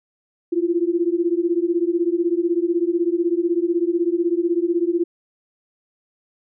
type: beating tone pair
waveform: sine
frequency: 335.7 / 351.7 Hz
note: E4 / F4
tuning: +32 / +12 cents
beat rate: 16 Hz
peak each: -20 dBFS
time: 0.52-5.04 s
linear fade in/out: 10 ms
effects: none